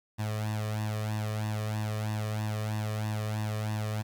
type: tone with flanger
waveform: sawtooth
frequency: 107.4 Hz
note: A2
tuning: 41 cents flat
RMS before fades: -32 dBFS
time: 0.18-4.03 s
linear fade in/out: 20 ms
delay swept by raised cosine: 1.1 to 1.7 ms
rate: 3.1 Hz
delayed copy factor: +0.75
effects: 11-bit